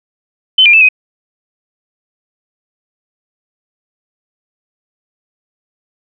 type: tone with pitch steps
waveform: sine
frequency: 3055 / 2400 / 2632 / 2515 Hz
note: G7 / D7 / E7 / D#7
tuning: -45 / +37 / -3 / +18 cents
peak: -3 dBFS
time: 0.58-0.888 s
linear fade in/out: 5 ms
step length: 77 ms
effects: none